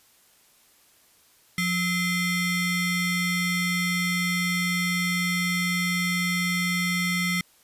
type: ring-modulated tone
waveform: 40% pulse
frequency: 1120 Hz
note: C#6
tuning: 18 cents sharp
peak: -19 dBFS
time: 1.58-7.41 s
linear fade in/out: 2 ms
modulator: 942 Hz
effects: white hiss -59 dBFS RMS until 7.63 s + resampled to 32000 Hz